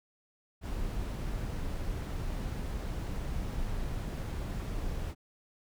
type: noise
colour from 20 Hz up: brown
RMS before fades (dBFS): -35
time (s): 0.61-5.15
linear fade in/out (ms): 50
effects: none